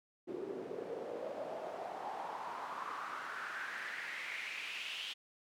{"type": "noise with band-pass filter sweep", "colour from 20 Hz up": "pink", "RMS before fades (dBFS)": -43, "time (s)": [0.27, 5.14], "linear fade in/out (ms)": 20, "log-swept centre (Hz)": [350, 3100], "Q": 4.4, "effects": ["high-pass 150 Hz 12 dB/octave"]}